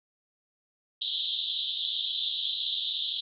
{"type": "band-pass noise", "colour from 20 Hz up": "pink", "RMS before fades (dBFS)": -32, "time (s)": [1.01, 3.21], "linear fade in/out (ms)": 10, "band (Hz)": [3200, 3900], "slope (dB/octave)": 96, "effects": []}